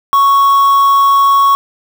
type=tone with quantisation; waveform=triangle; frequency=1108.7 Hz; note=C#6; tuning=in tune; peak=-4 dBFS; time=0.13-1.55 s; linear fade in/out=0 ms; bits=4; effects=none